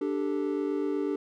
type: chord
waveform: triangle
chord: D suspended fourth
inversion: none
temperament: equal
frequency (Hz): 293.7 / 392 / 440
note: D4 / G4 / A4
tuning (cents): 0 / 0 / 0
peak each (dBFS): -28 / -29 / -32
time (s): 0.01-1.16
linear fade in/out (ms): 5
effects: none